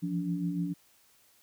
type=tone cluster; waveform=sine; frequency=167.6 / 174.4 / 287.6 Hz; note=E3 / F3 / D4; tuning=+29 / -2 / -36 cents; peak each=-38 / -31 / -34 dBFS; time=0.02-0.74 s; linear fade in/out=20 ms; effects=white hiss -64 dBFS RMS until 1.42 s